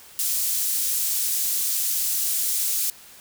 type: high-pass noise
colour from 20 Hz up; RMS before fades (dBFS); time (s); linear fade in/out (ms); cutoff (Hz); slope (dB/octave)
pink; -24; 0.19-2.9; 0; 7900; 12
effects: white hiss -47 dBFS RMS until 3.2 s